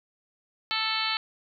harmonic tone, 440.2 Hz, A4, 1 cent sharp, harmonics 2 / 3 / 4 / 5 / 6 / 7 / 8 / 9 / 10, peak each -36 / -33 / -37 / -34 / -35 / -33 / -38 / -33 / -33 dBFS, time 0.71-1.17 s, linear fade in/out 0 ms, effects none

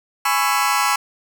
sawtooth chord, C# minor seventh, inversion second, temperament just, 831.5 / 997.9 / 1108.7 / 1330.5 Hz, G#5 / B5 / C#6 / E6, +2 / +18 / 0 / +16 cents, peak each -18 dBFS, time 0.25-0.96 s, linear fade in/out 5 ms, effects none

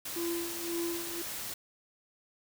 white noise, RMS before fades -39 dBFS, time 0.05-1.54 s, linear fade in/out 5 ms
triangle tone with tremolo, 340 Hz, F4, 46 cents flat, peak -29 dBFS, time 0.16-1.22 s, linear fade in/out 5 ms, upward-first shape sine, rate 1.9 Hz, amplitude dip 75%
effects none

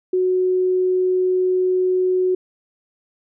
sine tone, 368.5 Hz, F#4, 7 cents flat, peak -15 dBFS, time 0.13-2.35 s, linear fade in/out 5 ms, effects none

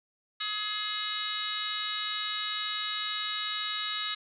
harmonic tone, 422.1 Hz, G#4, 28 cents sharp, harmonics 3 / 4 / 5 / 6 / 7 / 8 / 9 / 10, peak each -38 / -41 / -41 / -47 / -39 / -44 / -35 / -42 dBFS, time 0.4-4.15 s, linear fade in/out 10 ms, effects none

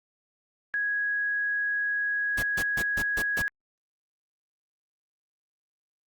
sine tone, 1661.2 Hz, G#6, in tune, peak -25 dBFS, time 0.74-3.48 s, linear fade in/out 0 ms
pink noise bursts, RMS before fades -33 dBFS, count 6, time 2.37-3.424 s, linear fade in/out 10 ms, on 59 ms, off 140 ms
effects Opus 48 kbps

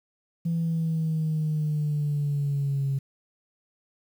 sine exponential sweep, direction down, 167.9 to 136.3 Hz, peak -22 dBFS, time 0.45-2.99 s, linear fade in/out 10 ms, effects tanh soft clip ceiling -20 dBFS + 9-bit

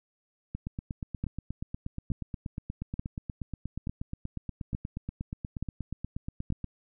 two click trains, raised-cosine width 5 ms, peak -22 / -19 dBFS, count 52 / 7, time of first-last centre 0.55-6.643 / 1.24-6.503 s, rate 8.37 / 1.14 Hz, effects none

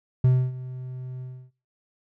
triangle tone with ADSR envelope, 127.7 Hz, C3, 42 cents flat, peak -12 dBFS, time 0.24-1.51 s, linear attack 5 ms, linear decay 270 ms, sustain -19 dB, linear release 300 ms, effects noise-tail reverb RT60 0.3 s tail -18 dB re dry

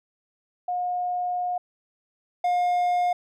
sine / triangle tone pair in turn, 718 / 712.6 Hz, F5 / F5, +48 / +35 cents, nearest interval unison, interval 13 cents, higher first, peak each -24 / -18 dBFS, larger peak second, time 0.68-1.58 / 2.44-3.13 s, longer first, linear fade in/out 5 ms, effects none

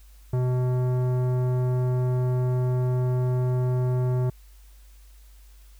sine tone with tanh clipping, 125.9 Hz, B2, 34 cents sharp, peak -23 dBFS, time 0.33-4.3 s, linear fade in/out 5 ms, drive 15 dB, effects added 50 Hz sine -47 dBFS peak until 5.79 s + white hiss -60 dBFS RMS until 5.79 s

